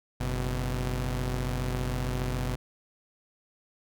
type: tone pair together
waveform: sawtooth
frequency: 46.82 / 125.6 Hz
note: F#1 / B2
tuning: +21 / +30 cents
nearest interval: octave + perfect fourth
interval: 1709 cents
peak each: -27 dBFS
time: 0.2-2.56 s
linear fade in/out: 10 ms
effects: none